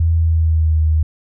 sine tone with pitch glide, 82.41 to 78.42 Hz, E2 to D#2, 0 to +14 cents, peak -11 dBFS, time 0-1.03 s, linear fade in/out 5 ms, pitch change -86 cents, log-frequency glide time 0.14-0.81 s, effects none

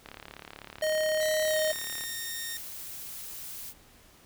click train, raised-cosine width 0.3 ms, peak -26 dBFS, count 72, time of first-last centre 0.06-2.038 s, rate 35.9 Hz
square tone, 622.3 Hz, D#5, in tune, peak -26 dBFS, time 0.82-1.72 s, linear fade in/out 5 ms
10% pulse tone with pitch glide, 1975.5 to 1843.2 Hz, B6 to A#6, 0 to -20 cents, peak -26 dBFS, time 1.21-2.57 s, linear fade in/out 0 ms, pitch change -120 cents, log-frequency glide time 1.43-1.59 s
blue noise, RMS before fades -41 dBFS, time 1.44-3.74 s, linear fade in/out 50 ms
effects pink hiss -57 dBFS RMS until 4.25 s

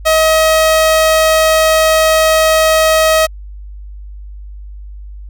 sawtooth tone, 635 Hz, D#5, 35 cents sharp, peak -4 dBFS, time 0.05-3.27 s, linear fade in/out 20 ms, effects added 50 Hz sine -27 dBFS peak until 5.29 s

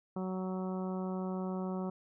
harmonic tone, 186.4 Hz, F#3, 13 cents sharp, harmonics 1 / 2 / 3 / 4 / 5 / 6 / 7, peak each -35 / -41 / -45 / -47 / -49 / -51 / -52 dBFS, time 0.16-1.9 s, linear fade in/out 5 ms, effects none

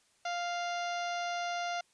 harmonic tone with a mistuned harmonic, 698.5 Hz, F5, in tune, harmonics 1 / 2 / 3 / 4 / 5 / 6 / 7 / 8 / 9, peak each -34 / -40 / -44 / -46 / -48 / -50 / -51 / -52 / -53 dBFS, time 0.25-1.81 s, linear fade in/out 5 ms, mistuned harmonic 8, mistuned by +29 cents, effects white hiss -69 dBFS RMS until 1.93 s + resampled to 22050 Hz

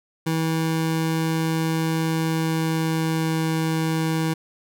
25% pulse tone with pitch glide, 161.5 to 160.57 Hz, E3 to E3, -35 to -45 cents, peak -17 dBFS, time 0.26-4.34 s, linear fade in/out 10 ms, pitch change -10 cents, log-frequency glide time 2.07-3.64 s, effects none

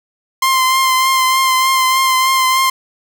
sawtooth tone with vibrato, 1046.5 Hz, C6, in tune, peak -7 dBFS, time 0.42-2.7 s, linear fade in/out 5 ms, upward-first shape triangle, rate 3.3 Hz, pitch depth 27 cents each way, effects none

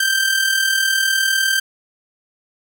sawtooth tone with amplitude modulation, 1568 Hz, G6, in tune, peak -9 dBFS, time 0-1.6 s, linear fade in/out 5 ms, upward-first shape sine, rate 39.9 Hz, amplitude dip 55%, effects none

